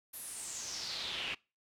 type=noise with band-pass filter sweep; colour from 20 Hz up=brown; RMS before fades=-41 dBFS; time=0.13-1.35 s; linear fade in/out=10 ms; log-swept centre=12000 to 2600 Hz; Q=4.7; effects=noise-tail reverb RT60 0.3 s tail -24 dB re dry